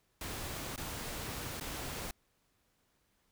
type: noise with dropouts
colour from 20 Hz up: pink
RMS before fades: -41 dBFS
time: 0.21-2.11 s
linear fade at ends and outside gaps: 2 ms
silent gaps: 0.761-0.777 / 1.599-1.609 s
effects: pink hiss -75 dBFS RMS until 3.31 s